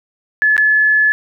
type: tone with dropouts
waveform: sine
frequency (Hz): 1719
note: A6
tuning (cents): -41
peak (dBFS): -9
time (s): 0.42-1.12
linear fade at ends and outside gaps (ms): 0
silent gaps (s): 0.566-0.579
effects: none